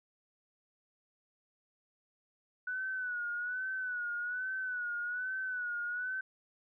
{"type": "tone with vibrato", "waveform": "sine", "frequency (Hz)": 1480, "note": "F#6", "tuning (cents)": 0, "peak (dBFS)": -34, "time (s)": [2.67, 6.21], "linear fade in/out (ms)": 5, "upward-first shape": "sine", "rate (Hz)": 1.2, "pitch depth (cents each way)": 65, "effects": []}